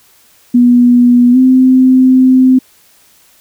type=tone with pitch glide; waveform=sine; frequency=243.7 to 258.2 Hz; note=B3 to C4; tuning=-23 to -23 cents; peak=-3 dBFS; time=0.54-2.59 s; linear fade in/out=10 ms; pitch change=+100 cents; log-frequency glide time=1.32-1.37 s; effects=white hiss -47 dBFS RMS until 3.4 s